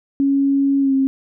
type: tone with pitch glide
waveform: sine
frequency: 276.5 to 268.6 Hz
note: C#4 to C4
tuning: -4 to +46 cents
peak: -13 dBFS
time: 0.2-1.07 s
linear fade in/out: 0 ms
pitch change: -50 cents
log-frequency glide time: 0.8-0.93 s
effects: none